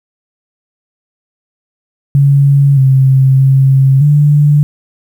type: tone with pitch steps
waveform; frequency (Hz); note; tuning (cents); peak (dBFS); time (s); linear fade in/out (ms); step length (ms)
sine; 140.1 / 133.2 / 134.6 / 146.9; C#3 / C3 / C3 / D3; +19 / +31 / +49 / +1; -4; 2.15-4.63; 0; 620
effects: 7-bit